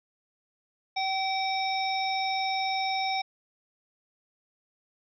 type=harmonic tone with a mistuned harmonic; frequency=769 Hz; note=G5; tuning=33 cents flat; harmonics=1 / 3 / 5 / 7; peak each=-28 / -33 / -35 / -36 dBFS; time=0.96-3.22 s; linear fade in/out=10 ms; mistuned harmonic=5; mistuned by=-45 cents; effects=none